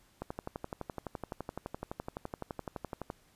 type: click train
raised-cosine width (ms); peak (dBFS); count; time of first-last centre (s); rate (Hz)
1; -23; 35; 0.22-3.101; 11.8
effects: pink hiss -66 dBFS RMS until 3.35 s + resampled to 32000 Hz